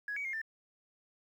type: tone with pitch steps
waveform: sine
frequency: 1671 / 2263 / 2129 / 1784 Hz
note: G#6 / C#7 / C7 / A6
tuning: +10 / +35 / +30 / +23 cents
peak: -34 dBFS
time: 0.08-0.416 s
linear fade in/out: 2 ms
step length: 84 ms
effects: tanh soft clip ceiling -30 dBFS + 11-bit